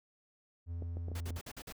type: tone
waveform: triangle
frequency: 85 Hz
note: F2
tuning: 46 cents flat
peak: -35 dBFS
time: 0.66-1.41 s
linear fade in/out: 50 ms
type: clicks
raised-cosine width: 2 ms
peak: -32 dBFS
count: 5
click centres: 0.823 / 0.97 / 1.084 / 1.117 / 1.306 s
type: noise bursts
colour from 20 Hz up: pink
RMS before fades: -46 dBFS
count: 6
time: 1.15-1.725 s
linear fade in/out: 5 ms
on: 55 ms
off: 49 ms
effects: none